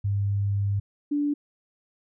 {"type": "tone pair in turn", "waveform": "sine", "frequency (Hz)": [100.4, 290.9], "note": ["G2", "D4"], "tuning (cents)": [42, -16], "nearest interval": "octave + tritone", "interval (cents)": 1842, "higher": "second", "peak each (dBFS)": -22, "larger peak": "neither", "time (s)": [[0.04, 0.8], [1.11, 1.34]], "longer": "first", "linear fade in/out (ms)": 10, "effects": []}